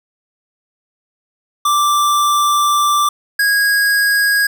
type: tone pair in turn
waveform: square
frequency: 1174.7 / 1646 Hz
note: D6 / G#6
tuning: 0 / -16 cents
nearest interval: tritone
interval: 584 cents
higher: second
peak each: -12 dBFS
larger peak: neither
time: 1.65-3.09 / 3.39-4.47 s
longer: first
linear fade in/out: 5 ms
effects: none